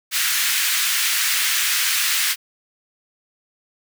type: high-pass noise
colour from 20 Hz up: pink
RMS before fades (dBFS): -20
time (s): 0.11-2.36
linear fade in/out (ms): 50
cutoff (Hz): 1600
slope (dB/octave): 24
effects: none